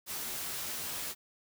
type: noise with comb filter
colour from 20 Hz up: white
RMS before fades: -38 dBFS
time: 0.06-1.15 s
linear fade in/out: 50 ms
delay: 13 ms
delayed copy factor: +0.5
effects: none